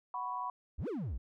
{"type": "chord", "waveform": "sine", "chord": "F# suspended fourth", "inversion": "none", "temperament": "equal", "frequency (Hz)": [740, 987.8, 1108.7], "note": ["F#5", "B5", "C#6"], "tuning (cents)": [0, 0, 0], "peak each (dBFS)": [-43, -37, -41], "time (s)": [0.14, 0.5], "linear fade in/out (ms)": 2}
{"type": "exponential two-way sweep", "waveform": "triangle", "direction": "up then down", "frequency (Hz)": [48, 523.3, 48], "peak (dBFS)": -33, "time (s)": [0.78, 1.18], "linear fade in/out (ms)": 10, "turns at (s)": 0.88}
{"effects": []}